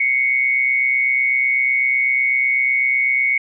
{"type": "tone pair together", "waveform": "sine", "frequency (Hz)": [2089, 2217], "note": ["C7", "C#7"], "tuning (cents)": [-3, 0], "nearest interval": "minor second", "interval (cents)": 103, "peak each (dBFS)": [-22, -15], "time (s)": [0, 3.38], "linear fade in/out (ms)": 5, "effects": []}